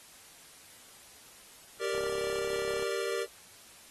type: chord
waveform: square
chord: G minor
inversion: none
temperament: equal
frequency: 392 / 466.2 / 587.3 Hz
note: G4 / Bb4 / D5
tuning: 0 / 0 / 0 cents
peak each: -35 / -35 / -39 dBFS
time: 1.79-3.27 s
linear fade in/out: 50 ms
type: click train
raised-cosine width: 1 ms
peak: -30 dBFS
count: 31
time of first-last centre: 1.95-2.825 s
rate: 34.3 Hz
effects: white hiss -54 dBFS RMS until 3.9 s + AAC 32 kbps